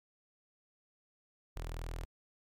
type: tone with notch filter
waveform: sawtooth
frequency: 41 Hz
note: E1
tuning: 9 cents flat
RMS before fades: -41 dBFS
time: 1.56-2.05 s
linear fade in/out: 0 ms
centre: 210 Hz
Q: 1.2
effects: MP3 96 kbps